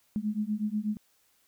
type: beating tone pair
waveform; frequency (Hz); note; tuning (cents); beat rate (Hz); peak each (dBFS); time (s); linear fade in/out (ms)
sine; 207.6 / 215.8; G#3 / A3; 0 / -33; 8.2; -31; 0.16-0.97; 0
effects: white hiss -68 dBFS RMS until 1.47 s